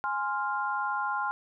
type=chord; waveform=sine; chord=F minor; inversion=first; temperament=equal; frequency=830.6 / 1046.5 / 1396.9 Hz; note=Ab5 / C6 / F6; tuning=0 / 0 / 0 cents; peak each=-32 dBFS; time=0.04-1.31 s; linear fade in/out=0 ms; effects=none